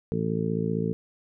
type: harmonic tone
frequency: 55.4 Hz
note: A1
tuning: 13 cents sharp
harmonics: 2 / 3 / 4 / 5 / 6 / 7 / 8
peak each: -34 / -28 / -31 / -37 / -39 / -36 / -31 dBFS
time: 0.12-0.93 s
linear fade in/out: 0 ms
effects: none